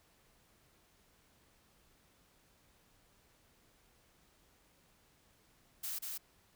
blue noise with echo, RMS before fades -40 dBFS, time 5.83-5.99 s, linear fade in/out 10 ms, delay 190 ms, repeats 1, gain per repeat -2 dB, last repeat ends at 6.18 s, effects pink hiss -69 dBFS RMS until 6.55 s

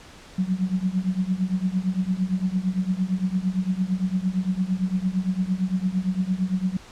sine tone with tremolo, 186 Hz, F#3, 9 cents sharp, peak -17 dBFS, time 0.38-6.77 s, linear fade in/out 5 ms, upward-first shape triangle, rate 8.8 Hz, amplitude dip 95%, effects pink hiss -46 dBFS RMS until 6.91 s + low-pass 7000 Hz 12 dB/octave

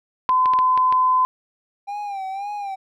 sine tone, 1020 Hz, C6, 44 cents flat, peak -14 dBFS, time 0.29-1.25 s, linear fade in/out 0 ms
clicks, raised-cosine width 0.3 ms, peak -14 dBFS, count 6, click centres 0.294 / 0.458 / 0.536 / 0.589 / 0.776 / 0.925 s
triangle tone with vibrato, 795 Hz, G5, 24 cents sharp, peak -24 dBFS, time 1.87-2.76 s, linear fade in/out 20 ms, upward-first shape sine, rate 1.9 Hz, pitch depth 76 cents each way
effects none

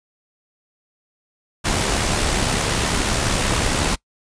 pink noise with amplitude modulation, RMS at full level -18 dBFS, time 1.64-3.96 s, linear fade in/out 20 ms, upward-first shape sine, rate 71.3 Hz, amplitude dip 40%, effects noise-tail reverb RT60 0.1 s tail -23 dB re dry + resampled to 22050 Hz

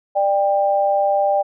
sine tone pair together, 594 / 792.9 Hz, D5 / G5, +20 / +20 cents, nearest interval perfect fourth, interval 500 cents, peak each -17 dBFS, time 0.15-1.43 s, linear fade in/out 20 ms, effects none

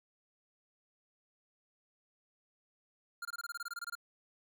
square tone bursts, 1400 Hz, F6, 4 cents sharp, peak -39 dBFS, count 14, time 3.22-3.953 s, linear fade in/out 5 ms, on 31 ms, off 23 ms, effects none

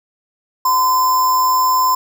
sine tone with sample-and-hold, 1019 Hz, C6, 46 cents flat, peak -11 dBFS, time 0.65-1.95 s, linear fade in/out 5 ms, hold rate 6300 Hz, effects none

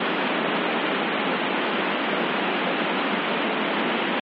pink band-pass noise, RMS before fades -24 dBFS, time 0-4.2 s, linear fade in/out 5 ms, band 190 to 3300 Hz, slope 48 dB/octave, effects MP3 32 kbps

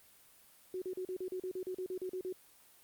sine tone bursts, 370 Hz, F#4, in tune, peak -36 dBFS, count 14, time 0.74-2.326 s, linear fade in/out 2 ms, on 78 ms, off 38 ms, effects white hiss -62 dBFS RMS until 2.83 s + Opus 32 kbps

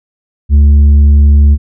triangle tone with tanh clipping, 72.3 Hz, D2, 27 cents flat, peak -3 dBFS, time 0.49-1.58 s, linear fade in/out 50 ms, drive 9 dB, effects none

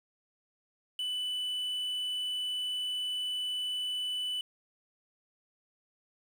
triangle tone with quantisation, 2987 Hz, F#7, 16 cents sharp, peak -30 dBFS, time 0.99-4.41 s, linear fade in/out 2 ms, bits 9, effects none

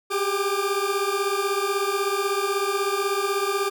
40% pulse tone cluster, 389.2 / 405.4 / 1194 Hz, G4 / G#4 / D6, -12 / -42 / +28 cents, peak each -26 dBFS, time 0.1-3.7 s, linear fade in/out 20 ms, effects none

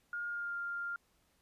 sine tone with pitch glide, 1420 to 1398 Hz, F6 to F6, +28 to +1 cents, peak -36 dBFS, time 0.13-0.96 s, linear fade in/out 2 ms, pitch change -27 cents, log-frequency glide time 0.28-0.55 s, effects pink hiss -73 dBFS RMS until 1.41 s + resampled to 32000 Hz

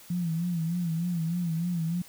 sine tone with vibrato, 169.5 Hz, E3, 49 cents sharp, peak -26 dBFS, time 0.1-2.02 s, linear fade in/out 5 ms, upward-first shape sine, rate 3.3 Hz, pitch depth 87 cents each way, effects white hiss -51 dBFS RMS until 2.08 s

